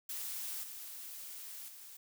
blue noise with level steps, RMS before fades -41 / -47 / -52 dBFS, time 0.09-1.97 s, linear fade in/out 5 ms, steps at 0.63 / 1.68 s, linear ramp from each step 5 ms, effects none

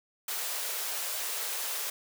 white high-pass noise, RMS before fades -34 dBFS, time 0.28-1.9 s, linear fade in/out 5 ms, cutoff 400 Hz, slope 48 dB/octave, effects none

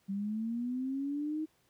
sine linear sweep, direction up, 192.6 to 315.9 Hz, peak -32 dBFS, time 0.08-1.46 s, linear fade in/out 20 ms, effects pink hiss -71 dBFS RMS until 1.69 s + high-pass 80 Hz 12 dB/octave

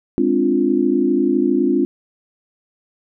sine chord, D half-diminished seventh, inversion second, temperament equal, 207.7 / 261.6 / 293.7 / 349.2 Hz, Ab3 / C4 / D4 / F4, 0 / 0 / 0 / 0 cents, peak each -23 / -18 / -19 / -18 dBFS, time 0.18-1.85 s, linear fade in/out 0 ms, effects none

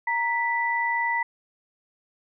sine tone pair together, 932.3 / 1975.5 Hz, A#5 / B6, 0 / 0 cents, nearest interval octave + minor second, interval 1300 cents, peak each -25 dBFS, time 0.07-1.23 s, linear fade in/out 5 ms, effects none

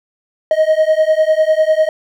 triangle beating tone pair, 622.3 / 632.3 Hz, D#5 / D#5, 0 / +28 cents, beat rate 10 Hz, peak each -11 dBFS, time 0.51-1.89 s, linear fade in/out 2 ms, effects none

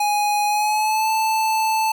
square tone with pitch glide, 830.6 to 879 Hz, G#5 to A5, 0 to -2 cents, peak -18 dBFS, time 0-1.92 s, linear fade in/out 5 ms, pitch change +98 cents, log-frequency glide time 0.46-1.1 s, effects none

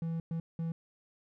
triangle tone bursts at uneven times, 164.81 Hz, E3, in tune, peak -30 dBFS, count 3, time 0.02-0.2 / 0.31-0.4 / 0.59-0.72 s, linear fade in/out 2 ms, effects none

